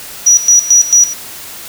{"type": "tone with tremolo", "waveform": "sine", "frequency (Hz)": 5830, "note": "F#8", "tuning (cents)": -26, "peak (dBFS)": -3, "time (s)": [0.26, 1.14], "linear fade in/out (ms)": 10, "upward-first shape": "square", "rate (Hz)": 4.5, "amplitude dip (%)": 80, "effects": ["white hiss -29 dBFS RMS until 1.68 s"]}